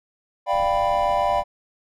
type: chord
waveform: triangle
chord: G dominant seventh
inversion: second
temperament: equal with one note detuned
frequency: 590.4 / 698.5 / 784 / 987.8 Hz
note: D5 / F5 / G5 / B5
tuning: +9 / 0 / 0 / 0 cents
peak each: -22 dBFS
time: 0.46-1.44 s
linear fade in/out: 50 ms
type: noise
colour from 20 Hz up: brown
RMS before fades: -38 dBFS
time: 0.52-1.43 s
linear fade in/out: 10 ms
effects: none